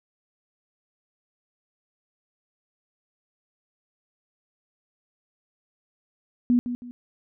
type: tone with echo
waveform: sine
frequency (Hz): 243.8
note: B3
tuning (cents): -22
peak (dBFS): -16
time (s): 6.5-6.59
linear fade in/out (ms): 0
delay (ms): 160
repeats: 2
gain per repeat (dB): -10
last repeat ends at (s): 6.91
effects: none